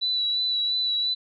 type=tone with vibrato; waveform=sine; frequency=3951 Hz; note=B7; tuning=in tune; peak=-22 dBFS; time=0.01-1.15 s; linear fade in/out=20 ms; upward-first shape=sine; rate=2.9 Hz; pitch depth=21 cents each way; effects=none